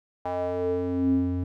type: tone with band-pass filter sweep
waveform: square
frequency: 89.7 Hz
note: F2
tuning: 47 cents sharp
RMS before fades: -26 dBFS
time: 0.25-1.44 s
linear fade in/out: 5 ms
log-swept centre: 770 to 180 Hz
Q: 4.7
effects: none